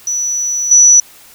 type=tone with level steps; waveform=sine; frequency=5920 Hz; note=F#8; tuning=in tune; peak=-14 / -3 dBFS; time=0.07-1 s; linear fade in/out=2 ms; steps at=0.71 s; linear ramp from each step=5 ms; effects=white hiss -41 dBFS RMS until 1.34 s